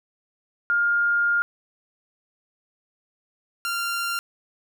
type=tone pair in turn; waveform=sine / sawtooth; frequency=1411 / 1386.8 Hz; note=F6 / F6; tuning=+17 / -13 cents; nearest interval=unison; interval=30 cents; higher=first; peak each=-18 / -21 dBFS; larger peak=first; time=0.7-1.42 / 3.65-4.19 s; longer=first; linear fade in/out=0 ms; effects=none